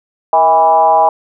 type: tone with frequency modulation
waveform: sine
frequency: 815 Hz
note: G#5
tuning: 33 cents flat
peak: -6 dBFS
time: 0.33-1.09 s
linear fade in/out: 2 ms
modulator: 172 Hz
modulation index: 1.1
effects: none

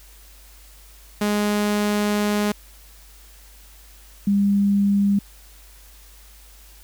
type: tone pair in turn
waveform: sawtooth / sine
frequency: 207.7 / 200.7 Hz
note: G#3 / G3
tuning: 0 / +41 cents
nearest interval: minor second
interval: 59 cents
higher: first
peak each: -15 dBFS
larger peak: neither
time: 1.21-2.52 / 4.27-5.19 s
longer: first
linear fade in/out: 5 ms
effects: added 50 Hz sine -46 dBFS peak until 6.83 s + white hiss -50 dBFS RMS until 6.83 s

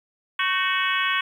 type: harmonic tone with a mistuned harmonic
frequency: 370 Hz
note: F#4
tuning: in tune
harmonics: 3 / 4 / 5 / 6 / 7 / 8 / 9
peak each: -26 / -27 / -28 / -29 / -29 / -30 / -31 dBFS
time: 0.39-1.21 s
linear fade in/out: 5 ms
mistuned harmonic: 4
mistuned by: +60 cents
effects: 9-bit

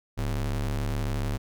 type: ring-modulated tone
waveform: square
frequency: 72.9 Hz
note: D2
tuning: 12 cents flat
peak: -24 dBFS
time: 0.17-1.38 s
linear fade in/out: 20 ms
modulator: 33.6 Hz
effects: none

